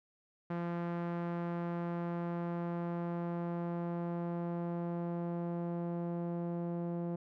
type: tone with low-pass filter sweep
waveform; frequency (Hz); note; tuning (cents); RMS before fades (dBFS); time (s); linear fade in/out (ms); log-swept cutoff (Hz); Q
sawtooth; 171.9; F3; -27; -37; 0.5-7.16; 5; 1500 to 610; 0.94
effects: none